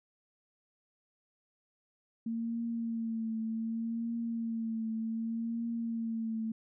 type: tone with vibrato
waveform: sine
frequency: 227.4 Hz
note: A#3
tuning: 43 cents flat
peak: -32 dBFS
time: 2.26-6.52 s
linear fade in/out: 5 ms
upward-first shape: triangle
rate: 0.66 Hz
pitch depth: 41 cents each way
effects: none